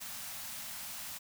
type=band-stop noise; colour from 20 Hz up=white; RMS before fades=-43 dBFS; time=0-1.19 s; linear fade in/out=20 ms; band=270 to 580 Hz; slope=48 dB/octave; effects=none